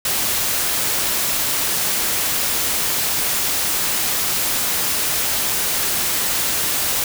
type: noise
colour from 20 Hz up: white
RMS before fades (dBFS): -20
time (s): 0.05-7.04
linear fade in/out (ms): 2
effects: none